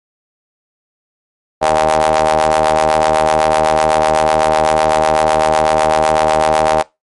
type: ring-modulated tone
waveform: sawtooth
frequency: 77.78 Hz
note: D#2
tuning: in tune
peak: -3 dBFS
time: 1.61-6.83 s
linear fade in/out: 20 ms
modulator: 704 Hz
effects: noise-tail reverb RT60 0.2 s tail -21 dB re dry + MP3 48 kbps